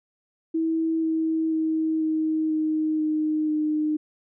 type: tone with pitch steps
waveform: sine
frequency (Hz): 324.1 / 320.9 / 317.8 / 314.7 / 311.6 / 308.6 / 305.6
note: E4 / E4 / D#4 / D#4 / D#4 / D#4 / D#4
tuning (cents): -29 / -46 / +37 / +20 / +3 / -14 / -31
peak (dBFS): -21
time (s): 0.54-3.97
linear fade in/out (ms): 10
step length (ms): 490
effects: none